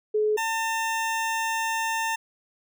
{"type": "tone pair in turn", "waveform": ["sine", "20% pulse"], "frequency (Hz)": [426.2, 900], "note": ["G#4", "A5"], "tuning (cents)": [45, 39], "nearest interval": "octave + minor second", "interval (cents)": 1294, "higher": "second", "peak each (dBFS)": -20, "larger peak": "neither", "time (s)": [[0.14, 0.37], [0.37, 2.16]], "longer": "second", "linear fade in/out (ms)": 10, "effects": []}